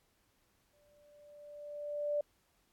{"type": "tone with exponential growth", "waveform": "sine", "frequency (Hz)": 587.3, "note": "D5", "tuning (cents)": 0, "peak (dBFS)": -29, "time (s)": [0.73, 2.21], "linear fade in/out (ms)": 5, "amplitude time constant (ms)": 320, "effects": ["pink hiss -74 dBFS RMS until 2.72 s", "AAC 64 kbps"]}